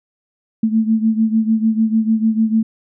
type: beating tone pair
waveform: sine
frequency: 219.9 / 226.6 Hz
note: A3 / A#3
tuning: -1 / -49 cents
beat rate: 6.7 Hz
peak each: -14 / -18 dBFS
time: 0.63-2.63 s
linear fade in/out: 5 ms
effects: none